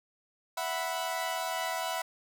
sawtooth chord, E suspended second, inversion none, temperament equal, 659.3 / 740 / 987.8 Hz, E5 / F#5 / B5, 0 / 0 / 0 cents, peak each -32 dBFS, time 0.57-2.02 s, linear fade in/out 5 ms, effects none

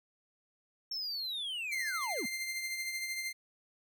triangle linear sweep, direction down, 5450 to 185 Hz, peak -34 dBFS, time 0.91-2.26 s, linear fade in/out 5 ms
sawtooth tone with tremolo, 2093 Hz, C7, in tune, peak -30 dBFS, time 1.71-3.33 s, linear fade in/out 20 ms, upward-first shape triangle, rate 13 Hz, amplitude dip 50%
effects none

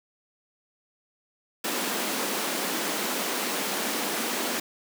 pink high-pass noise, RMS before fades -29 dBFS, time 1.64-4.6 s, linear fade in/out 5 ms, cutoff 200 Hz, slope 48 dB/octave, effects none

